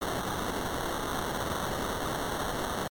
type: noise with sample-and-hold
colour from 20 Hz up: white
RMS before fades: -32 dBFS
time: 0.01-2.88 s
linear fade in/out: 10 ms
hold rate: 2450 Hz
effects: MP3 96 kbps